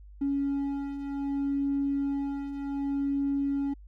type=beating tone pair; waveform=triangle; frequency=278.8 / 279.45 Hz; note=C#4 / C#4; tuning=+10 / +14 cents; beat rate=0.65 Hz; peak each=-31 / -25 dBFS; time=0.21-3.74 s; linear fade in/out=10 ms; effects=tanh soft clip ceiling -22 dBFS + added 50 Hz sine -46 dBFS peak until 3.87 s